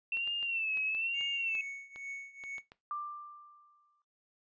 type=tone with vibrato; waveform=sine; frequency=2684 Hz; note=E7; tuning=31 cents sharp; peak=-31 dBFS; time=0.12-1.61 s; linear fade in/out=2 ms; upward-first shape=sine; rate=1.1 Hz; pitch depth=84 cents each way
type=clicks; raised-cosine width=0.3 ms; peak=-34 dBFS; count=11; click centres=0.171 / 0.275 / 0.428 / 0.773 / 0.949 / 1.21 / 1.552 / 1.96 / 2.438 / 2.582 / 2.719 s
type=tone with tremolo; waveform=triangle; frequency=2217 Hz; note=C#7; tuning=in tune; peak=-36 dBFS; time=1.13-2.62 s; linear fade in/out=50 ms; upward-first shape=triangle; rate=2.3 Hz; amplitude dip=90%
type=tone with exponential decay; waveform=sine; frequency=1184 Hz; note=D6; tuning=14 cents sharp; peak=-33 dBFS; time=2.91-4.02 s; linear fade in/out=1 ms; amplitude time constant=240 ms
effects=noise-tail reverb RT60 0.2 s tail -18 dB re dry + resampled to 16000 Hz